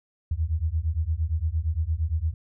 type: beating tone pair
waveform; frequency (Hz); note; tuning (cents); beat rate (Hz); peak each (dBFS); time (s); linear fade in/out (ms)
sine; 75.9 / 84.6; D#2 / E2; -42 / +45; 8.7; -26; 0.31-2.34; 5
effects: none